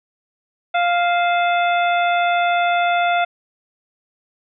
harmonic tone with a mistuned harmonic, 698.5 Hz, F5, in tune, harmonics 1 / 2 / 3 / 4 / 5, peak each -16 / -22 / -26 / -28 / -30 dBFS, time 0.74-3.25 s, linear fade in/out 10 ms, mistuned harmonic 4, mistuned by -130 cents, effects none

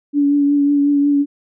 sine tone with vibrato, 286.1 Hz, D4, 45 cents flat, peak -11 dBFS, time 0.13-1.26 s, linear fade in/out 50 ms, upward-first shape triangle, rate 5.5 Hz, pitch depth 23 cents each way, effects none

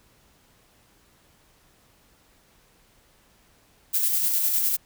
violet noise with tremolo, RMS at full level -22 dBFS, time 3.93-4.77 s, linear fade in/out 20 ms, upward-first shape square, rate 9.9 Hz, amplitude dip 30%, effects pink hiss -60 dBFS RMS until 4.85 s

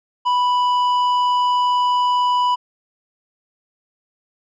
triangle tone with tanh clipping, 987.8 Hz, B5, in tune, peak -16 dBFS, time 0.25-2.56 s, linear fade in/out 20 ms, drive 12 dB, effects none

